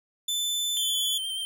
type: tone with pitch glide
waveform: sawtooth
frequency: 3520 to 3424 Hz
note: A7 to A7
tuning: 0 to -48 cents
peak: -23 dBFS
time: 0.28-1.18 s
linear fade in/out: 5 ms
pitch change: -48 cents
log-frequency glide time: 0.75-0.97 s
type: tone with vibrato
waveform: square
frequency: 3136 Hz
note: G7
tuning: in tune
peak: -30 dBFS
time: 0.77-1.45 s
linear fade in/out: 0 ms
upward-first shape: sine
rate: 8.4 Hz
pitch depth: 24 cents each way
effects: none